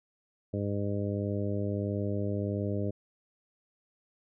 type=harmonic tone; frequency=101.5 Hz; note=G#2; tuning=39 cents flat; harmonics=1 / 2 / 3 / 4 / 5 / 6; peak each=-32 / -35 / -37 / -38 / -39 / -40 dBFS; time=0.53-2.91 s; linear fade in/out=10 ms; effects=none